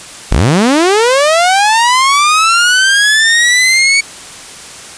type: linear sweep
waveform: sawtooth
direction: up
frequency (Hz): 30.67 to 2251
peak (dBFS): -3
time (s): 0.31-4.01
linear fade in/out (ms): 10
effects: white hiss -30 dBFS RMS until 4.97 s + resampled to 22050 Hz